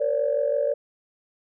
sine tone cluster, 465.1 / 532 / 578 Hz, A#4 / C5 / D5, -4 / +29 / -28 cents, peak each -27 / -27 / -22 dBFS, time 0-0.74 s, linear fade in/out 10 ms, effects tanh soft clip ceiling -12 dBFS

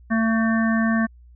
harmonic tone with a mistuned harmonic, 224.7 Hz, A3, 37 cents sharp, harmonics 1 / 3 / 5 / 7 / 8, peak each -18 / -29 / -30 / -30 / -28 dBFS, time 0.1-1.07 s, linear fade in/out 20 ms, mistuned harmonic 7, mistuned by -20 cents, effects added 60 Hz sine -45 dBFS peak until 1.35 s

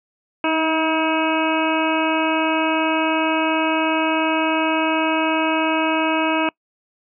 harmonic tone with a mistuned harmonic, 319.8 Hz, D#4, 48 cents sharp, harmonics 1 / 2 / 3 / 4 / 5 / 7 / 8 / 9, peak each -21 / -24 / -23 / -27 / -29 / -30 / -26 / -31 dBFS, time 0.44-6.49 s, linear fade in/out 2 ms, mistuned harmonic 1, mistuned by -25 cents, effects noise-tail reverb RT60 0.1 s tail -26 dB re dry

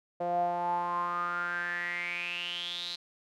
sawtooth tone with band-pass filter sweep, 174.61 Hz, F3, in tune, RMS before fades -33 dBFS, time 0.2-2.96 s, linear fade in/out 10 ms, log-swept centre 610 to 4100 Hz, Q 9.4, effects none

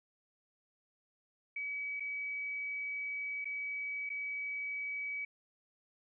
sine tone with dropouts, 2278 Hz, C#7, 47 cents sharp, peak -36 dBFS, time 1.56-5.25 s, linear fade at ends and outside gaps 5 ms, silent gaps 1.998-2.004 / 3.445-3.454 / 4.093-4.1 s, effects none

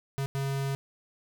square tone bursts at uneven times, 137.2 Hz, C#3, 17 cents flat, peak -29 dBFS, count 2, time 0.18-0.26 / 0.35-0.75 s, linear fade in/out 0 ms, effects none

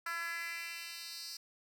10% pulse tone with high-pass filter sweep, 336.8 Hz, E4, 37 cents sharp, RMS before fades -42 dBFS, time 0.06-1.37 s, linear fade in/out 5 ms, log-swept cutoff 1400 to 4900 Hz, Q 2.7, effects none

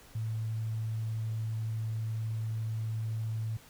sine tone, 111 Hz, A2, 16 cents sharp, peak -31 dBFS, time 0.15-3.57 s, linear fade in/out 5 ms, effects pink hiss -56 dBFS RMS until 3.69 s

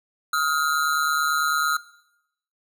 square ring-modulated tone, 1340 Hz, E6, 28 cents sharp, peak -18 dBFS, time 0.33-1.77 s, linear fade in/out 5 ms, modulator 74.5 Hz, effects noise-tail reverb RT60 0.8 s tail -18 dB re dry

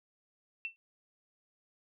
sine tone with exponential decay, 2689 Hz, E7, 34 cents sharp, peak -31 dBFS, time 0.65-0.76 s, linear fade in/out 0 ms, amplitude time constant 23 ms, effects none

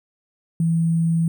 sine tone with sample-and-hold, 165.3 Hz, E3, 5 cents sharp, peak -16 dBFS, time 0.6-1.28 s, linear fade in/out 2 ms, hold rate 8820 Hz, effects none

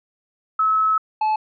sine / triangle tone pair in turn, 1294 / 863.6 Hz, E6 / A5, -32 / -33 cents, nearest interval perfect fifth, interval 701 cents, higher first, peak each -15 dBFS, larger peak neither, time 0.59-0.98 / 1.21-1.36 s, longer first, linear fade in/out 5 ms, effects resampled to 11025 Hz

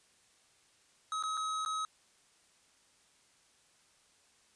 square tone with dropouts, 1275 Hz, D#6, 42 cents sharp, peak -34 dBFS, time 1.12-1.85 s, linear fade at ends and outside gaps 1 ms, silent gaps 1.226-1.236 / 1.371-1.375 / 1.65-1.66 s, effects white hiss -67 dBFS RMS until 4.55 s + resampled to 22050 Hz

